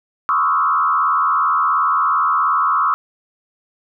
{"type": "tone with frequency modulation", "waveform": "sine", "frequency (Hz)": 1200, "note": "D6", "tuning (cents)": 37, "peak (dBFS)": -13, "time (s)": [0.29, 2.94], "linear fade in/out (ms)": 0, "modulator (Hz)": 78.6, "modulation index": 1.9, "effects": []}